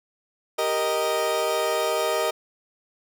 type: chord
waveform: 30% pulse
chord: Eb major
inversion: first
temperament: equal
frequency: 392 / 466.2 / 622.3 Hz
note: G4 / Bb4 / Eb5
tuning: 0 / 0 / 0 cents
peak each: -27 / -24 / -22 dBFS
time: 0.58-2.31 s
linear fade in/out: 10 ms
effects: none